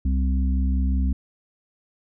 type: harmonic tone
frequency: 65.41 Hz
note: C2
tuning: in tune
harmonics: 1 / 3 / 4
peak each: -19 / -29 / -31 dBFS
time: 0.05-1.13 s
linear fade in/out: 5 ms
effects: none